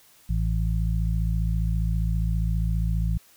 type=harmonic tone; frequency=54.9 Hz; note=A1; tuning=3 cents flat; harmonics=1 / 2 / 3; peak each=-23 / -28 / -29 dBFS; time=0.29-3.18 s; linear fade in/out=10 ms; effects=white hiss -56 dBFS RMS until 3.36 s